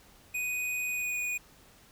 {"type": "tone with pitch glide", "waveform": "square", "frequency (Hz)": [2489, 2466], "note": ["D#7", "D#7"], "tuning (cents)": [0, -16], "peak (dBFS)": -31, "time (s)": [0.34, 1.38], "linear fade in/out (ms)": 10, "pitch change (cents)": -16, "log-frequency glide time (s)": [0.86, 1.2], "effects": ["pink hiss -58 dBFS RMS until 1.91 s"]}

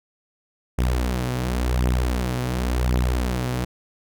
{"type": "beating tone pair", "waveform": "sawtooth", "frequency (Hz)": [61.74, 62.66], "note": ["B1", "B1"], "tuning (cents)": [0, 26], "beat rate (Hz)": 0.92, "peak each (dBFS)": [-18, -21], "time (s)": [0.78, 3.65], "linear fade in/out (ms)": 10, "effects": []}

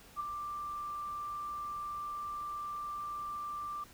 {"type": "tone with ADSR envelope", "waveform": "sine", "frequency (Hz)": 1180, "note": "D6", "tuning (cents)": 8, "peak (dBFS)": -31, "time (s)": [0.16, 3.84], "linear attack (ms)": 41, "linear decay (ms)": 10, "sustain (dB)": -6, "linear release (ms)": 6, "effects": ["added 50 Hz sine -64 dBFS peak until 3.93 s", "pink hiss -57 dBFS RMS until 3.93 s"]}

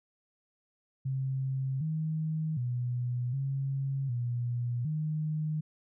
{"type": "tone with pitch steps", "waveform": "sine", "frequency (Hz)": [133.2, 157.3, 123, 136.3, 120.9, 154.3], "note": ["C3", "D#3", "B2", "C#3", "B2", "D#3"], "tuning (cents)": [31, 19, -7, -29, -36, -14], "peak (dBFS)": -29, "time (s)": [1.05, 5.61], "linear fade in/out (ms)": 10, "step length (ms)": 760, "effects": []}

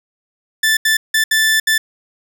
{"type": "tone bursts at uneven times", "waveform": "sawtooth", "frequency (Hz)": 1760, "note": "A6", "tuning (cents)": 0, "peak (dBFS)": -8, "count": 5, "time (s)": [[0.63, 0.77], [0.85, 0.97], [1.14, 1.24], [1.31, 1.6], [1.67, 1.78]], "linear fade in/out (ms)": 5, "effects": []}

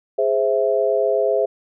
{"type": "chord", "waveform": "sine", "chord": "Ab augmented", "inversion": "none", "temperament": "equal", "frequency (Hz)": [415.3, 523.3, 659.3], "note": ["Ab4", "C5", "E5"], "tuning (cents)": [0, 0, 0], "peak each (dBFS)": -20, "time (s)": [0.18, 1.46], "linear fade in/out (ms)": 10, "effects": []}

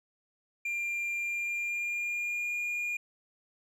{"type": "tone with pitch glide", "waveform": "triangle", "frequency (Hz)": [2388, 2424], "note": ["D7", "D#7"], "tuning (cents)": [28, -46], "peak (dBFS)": -29, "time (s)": [0.65, 2.97], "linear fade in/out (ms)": 5, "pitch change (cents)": 26, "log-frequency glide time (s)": [1.16, 2.54], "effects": []}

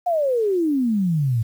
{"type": "exponential sweep", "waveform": "sine", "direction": "down", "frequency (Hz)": [729, 108.2], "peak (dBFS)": -17, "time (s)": [0.06, 1.43], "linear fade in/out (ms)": 10, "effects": ["8-bit"]}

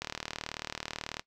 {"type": "click train", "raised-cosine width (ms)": 0.2, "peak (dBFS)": -17, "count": 46, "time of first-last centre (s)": [0.02, 1.195], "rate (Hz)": 38.3, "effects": ["noise-tail reverb RT60 0.1 s tail -19 dB re dry"]}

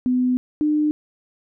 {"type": "tone pair in turn", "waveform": "sine", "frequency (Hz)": [251.4, 301.6], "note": ["B3", "D4"], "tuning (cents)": [31, 46], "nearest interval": "minor third", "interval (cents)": 315, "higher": "second", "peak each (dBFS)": -16, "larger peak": "neither", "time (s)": [[0.06, 0.37], [0.61, 0.91]], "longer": "first", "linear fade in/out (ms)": 0, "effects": []}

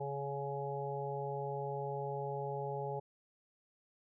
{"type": "harmonic tone", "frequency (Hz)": 140, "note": "C#3", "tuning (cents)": 18, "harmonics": [1, 3, 4, 5, 6], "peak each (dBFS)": [-42, -41, -44, -48, -42], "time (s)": [0, 3], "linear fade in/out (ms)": 10, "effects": []}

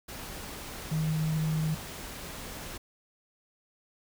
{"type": "tone in noise", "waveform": "sine", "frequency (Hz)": 157, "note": "D#3", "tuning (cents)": 16, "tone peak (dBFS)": -26, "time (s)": [0.91, 1.75], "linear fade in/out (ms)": 10, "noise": "pink", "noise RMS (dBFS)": -41, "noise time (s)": [0.08, 2.78], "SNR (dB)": 12, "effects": []}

